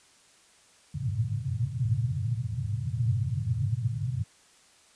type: band-pass noise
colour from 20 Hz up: pink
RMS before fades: -29 dBFS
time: 0.94-4.24 s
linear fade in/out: 5 ms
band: 100 to 130 Hz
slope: 48 dB/octave
effects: white hiss -59 dBFS RMS until 4.95 s + resampled to 22050 Hz